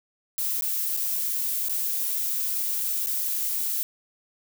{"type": "noise with dropouts", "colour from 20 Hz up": "violet", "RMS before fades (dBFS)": -27, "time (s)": [0.38, 3.83], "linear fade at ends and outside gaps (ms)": 0, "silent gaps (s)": [[0.609, 0.622], [0.966, 0.973], [1.685, 1.695], [3.061, 3.07]], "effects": []}